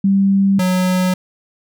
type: tone pair in turn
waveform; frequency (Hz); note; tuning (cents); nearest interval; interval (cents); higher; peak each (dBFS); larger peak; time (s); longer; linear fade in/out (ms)
sine / square; 196 / 183.69; G3 / F#3; 0 / -12; minor second; 112; first; -10 / -14; first; 0.04-0.59 / 0.59-1.14; neither; 5
effects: none